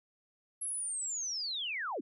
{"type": "linear sweep", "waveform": "sine", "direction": "down", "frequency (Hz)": [11180, 206.5], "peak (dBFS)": -34, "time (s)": [0.61, 2.01], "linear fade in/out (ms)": 10, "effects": []}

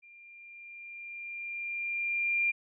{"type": "tone with level ramp", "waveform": "sine", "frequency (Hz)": 2391, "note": "D7", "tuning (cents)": 30, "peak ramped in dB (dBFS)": [-52, -24], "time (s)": [0.02, 2.52], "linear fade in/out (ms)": 20, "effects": []}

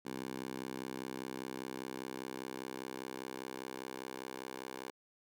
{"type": "tone with high-pass filter sweep", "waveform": "10% pulse", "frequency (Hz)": 65, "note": "C2", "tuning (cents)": -11, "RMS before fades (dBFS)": -44, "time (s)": [0.05, 4.91], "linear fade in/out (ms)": 10, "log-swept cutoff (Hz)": [250, 460], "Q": 1.1, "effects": []}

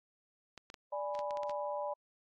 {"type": "clicks", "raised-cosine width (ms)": 0.2, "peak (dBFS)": -30, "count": 9, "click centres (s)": [0.577, 0.701, 0.742, 1.151, 1.191, 1.308, 1.372, 1.433, 1.496]}
{"type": "chord", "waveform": "sine", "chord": "G# diminished", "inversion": "second", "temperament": "equal", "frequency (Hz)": [587.3, 830.6, 987.8], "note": ["D5", "G#5", "B5"], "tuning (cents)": [0, 0, 0], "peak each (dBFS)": [-37, -41, -41], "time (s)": [0.92, 1.94], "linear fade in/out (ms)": 10}
{"effects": ["AAC 48 kbps"]}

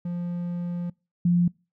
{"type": "tone pair in turn", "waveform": ["triangle", "sine"], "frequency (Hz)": [174.61, 174.61], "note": ["F3", "F3"], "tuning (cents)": [0, 0], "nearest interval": "unison", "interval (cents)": 0, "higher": "neither", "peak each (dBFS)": [-25, -17], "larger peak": "second", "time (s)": [[0.05, 0.9], [1.25, 1.48]], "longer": "first", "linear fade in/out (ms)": 5, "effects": ["noise-tail reverb RT60 0.3 s tail -26 dB re dry"]}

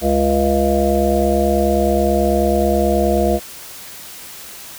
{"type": "harmonic tone", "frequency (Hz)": 69.3, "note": "C#2", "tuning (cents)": 0, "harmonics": [1, 3, 5, 7, 9, 10], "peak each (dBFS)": [-20, -20, -20, -20, -20, -20], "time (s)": [0.01, 3.4], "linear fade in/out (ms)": 50, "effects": ["white hiss -35 dBFS RMS until 4.78 s"]}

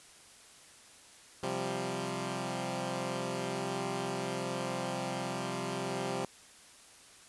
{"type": "chord", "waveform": "10% pulse", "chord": "C suspended fourth", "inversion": "none", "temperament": "equal", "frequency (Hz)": [130.81, 174.61, 196], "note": ["C3", "F3", "G3"], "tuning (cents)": [0, 0, 0], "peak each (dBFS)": -30, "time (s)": [1.43, 6.25], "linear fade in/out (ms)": 2, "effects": ["white hiss -56 dBFS RMS until 7.28 s", "resampled to 24000 Hz"]}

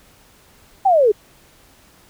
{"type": "linear sweep", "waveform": "sine", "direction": "down", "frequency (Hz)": [805, 392], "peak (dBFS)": -10, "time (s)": [0.85, 1.12], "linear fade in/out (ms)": 10, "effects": ["pink hiss -51 dBFS RMS until 2.09 s"]}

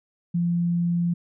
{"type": "tone", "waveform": "sine", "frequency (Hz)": 172.4, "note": "F3", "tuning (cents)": -22, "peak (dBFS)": -20, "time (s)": [0.34, 1.14], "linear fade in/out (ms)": 10, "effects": []}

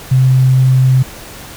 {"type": "tone", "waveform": "sine", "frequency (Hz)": 130, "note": "C3", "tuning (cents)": -11, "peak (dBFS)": -6, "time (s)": [0.11, 1.03], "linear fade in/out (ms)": 10, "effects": ["pink hiss -32 dBFS RMS until 1.56 s"]}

